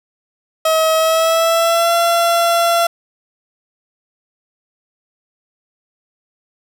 30% pulse tone with pitch glide, 639 to 680.9 Hz, D#5 to F5, +46 to -44 cents, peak -9 dBFS, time 0.65-2.87 s, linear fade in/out 5 ms, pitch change +110 cents, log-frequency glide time 0.96-1.94 s, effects none

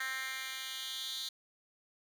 10% pulse tone with high-pass filter sweep, 263.3 Hz, C4, 11 cents sharp, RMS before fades -40 dBFS, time 0-1.29 s, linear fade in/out 5 ms, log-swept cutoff 1800 to 3900 Hz, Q 3.6, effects none

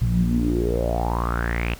sawtooth tone with low-pass filter sweep, 58.27 Hz, A#1, in tune, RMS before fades -22 dBFS, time 0.01-1.75 s, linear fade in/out 5 ms, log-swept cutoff 130 to 2800 Hz, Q 8, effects pink hiss -44 dBFS RMS until 1.79 s

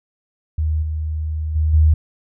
sine tone with level steps, 77.78 Hz, D#2, in tune, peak -16 / -20 / -14 / -9 dBFS, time 0.58-1.94 s, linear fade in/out 5 ms, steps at 0.82 / 1.55 / 1.73 s, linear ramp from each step 10 ms, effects none

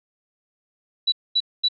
sine tone bursts, 3941 Hz, B7, 4 cents flat, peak -16 dBFS, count 3, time 1.07-1.686 s, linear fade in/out 10 ms, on 52 ms, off 230 ms, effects none

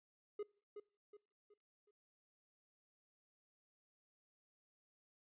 triangle tone with echo, 415.3 Hz, G#4, in tune, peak -38 dBFS, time 0.39-0.43 s, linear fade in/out 5 ms, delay 370 ms, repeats 4, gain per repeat -8 dB, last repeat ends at 1.91 s, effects noise-tail reverb RT60 0.5 s tail -25 dB re dry + resampled to 8000 Hz

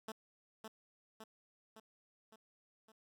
10% pulse tone with echo, 219.9 Hz, A3, 1 cent flat, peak -34 dBFS, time 0.08-0.12 s, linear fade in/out 5 ms, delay 560 ms, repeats 5, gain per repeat -4 dB, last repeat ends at 2.92 s, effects AAC 64 kbps

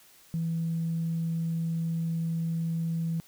sine tone, 164.81 Hz, E3, in tune, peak -26 dBFS, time 0.34-3.2 s, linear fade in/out 0 ms, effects tanh soft clip ceiling -22 dBFS + white hiss -57 dBFS RMS until 3.27 s

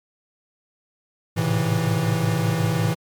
square tone cluster, 106.3 / 111.7 / 131.1 / 139 / 163.9 Hz, G#2 / A2 / C3 / C#3 / E3, +41 / +27 / +4 / +5 / -10 cents, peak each -29 / -25 / -29 / -32 / -23 dBFS, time 1.36-2.95 s, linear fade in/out 20 ms, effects MP3 96 kbps

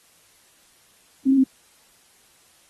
sine tone with pitch steps, 266.7 / 271.3 / 264 Hz, C4 / C#4 / C4, +33 / -37 / +16 cents, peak -12 dBFS, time 1.26-1.44 s, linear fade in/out 10 ms, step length 60 ms, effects white hiss -57 dBFS RMS until 2.69 s + AAC 32 kbps

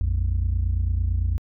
sine tone pair together, 58.07 / 87 Hz, A#1 / F2, -6 / -6 cents, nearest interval perfect fifth, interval 700 cents, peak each -21 dBFS, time 0.01-1.38 s, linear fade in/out 0 ms, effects tanh soft clip ceiling -16 dBFS

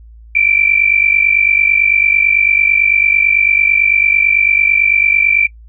sine tone pair together, 2321 / 2370 Hz, D7 / D7, -21 / +15 cents, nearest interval unison, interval 36 cents, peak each -11 dBFS, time 0.35-5.47 s, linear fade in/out 5 ms, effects noise-tail reverb RT60 0.1 s tail -23 dB re dry + added 56 Hz sine -35 dBFS peak until 5.68 s

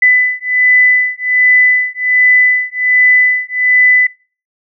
sine beating tone pair, 1999 / 2000.3 Hz, B6 / B6, +20 / +22 cents, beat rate 1.3 Hz, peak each -10 dBFS, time 0.02-4.07 s, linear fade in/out 5 ms, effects noise-tail reverb RT60 0.4 s tail -25 dB re dry

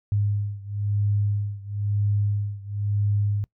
sine beating tone pair, 102.2 / 103.2 Hz, G#2 / G#2, -27 / -10 cents, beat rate 1 Hz, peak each -24 / -26 dBFS, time 0.12-3.44 s, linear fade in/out 0 ms, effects noise-tail reverb RT60 0.1 s tail -23 dB re dry

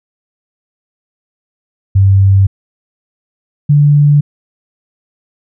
sine tone pair in turn, 97.4 / 145.94 Hz, G2 / D3, -11 / -11 cents, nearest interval perfect fifth, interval 700 cents, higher second, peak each -4 dBFS, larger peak neither, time 1.95-2.47 / 3.69-4.21 s, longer neither, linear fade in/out 10 ms, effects none

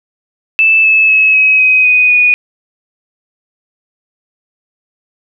sine tone with pitch steps, 2635 / 2606 / 2578 / 2550 / 2522 / 2494 / 2467 Hz, E7 / E7 / E7 / D#7 / D#7 / D#7 / D#7, -1 / -20 / -39 / +42 / +23 / +3 / -15 cents, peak -5 dBFS, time 0.59-2.34 s, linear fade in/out 0 ms, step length 250 ms, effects none

